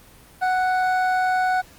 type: tone pair together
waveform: triangle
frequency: 741 / 1480.1 Hz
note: F#5 / F#6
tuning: +2 / 0 cents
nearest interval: octave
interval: 1198 cents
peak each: -17 / -23 dBFS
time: 0.41-1.62 s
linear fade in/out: 20 ms
effects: pink hiss -49 dBFS RMS until 1.78 s + Opus 24 kbps